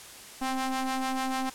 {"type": "ring-modulated tone", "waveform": "sawtooth", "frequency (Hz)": 263.2, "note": "C4", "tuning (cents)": 10, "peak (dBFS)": -21, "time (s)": [0.41, 1.5], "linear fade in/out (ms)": 10, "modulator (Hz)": 523, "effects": ["white hiss -46 dBFS RMS until 1.54 s", "low-pass 11000 Hz 12 dB/octave"]}